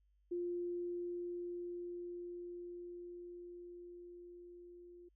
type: tone with level ramp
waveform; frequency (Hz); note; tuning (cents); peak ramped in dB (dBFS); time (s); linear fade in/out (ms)
sine; 350.5; F4; +6; -36 to -54; 0.31-5.09; 10
effects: added 50 Hz sine -70 dBFS peak until 5.15 s